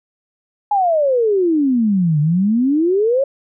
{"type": "exponential two-way sweep", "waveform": "sine", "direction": "down then up", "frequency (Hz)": [845, 144.9, 564], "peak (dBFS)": -12, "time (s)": [0.71, 3.24], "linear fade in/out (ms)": 5, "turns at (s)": 2.2, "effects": []}